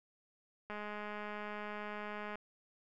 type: click train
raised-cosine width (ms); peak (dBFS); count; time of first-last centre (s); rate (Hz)
0.5; -29; 347; 0.7-2.356; 209
effects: none